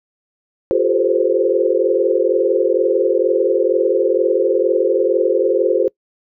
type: tone cluster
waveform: sine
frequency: 352.3 / 394.5 / 438.7 / 510 / 530 Hz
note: F4 / G4 / A4 / C5 / C5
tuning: +15 / +11 / -5 / -44 / +22 cents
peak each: -19 dBFS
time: 0.71-5.88 s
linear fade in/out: 0 ms
effects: noise-tail reverb RT60 0.1 s tail -24 dB re dry